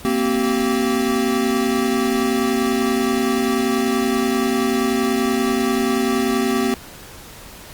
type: tone cluster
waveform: square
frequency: 231.5 / 261.9 / 384.3 Hz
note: A#3 / C4 / G4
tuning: -12 / +2 / -34 cents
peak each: -22 dBFS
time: 0.05-6.74 s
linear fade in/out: 0 ms
effects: pink hiss -39 dBFS RMS until 7.73 s + Opus 48 kbps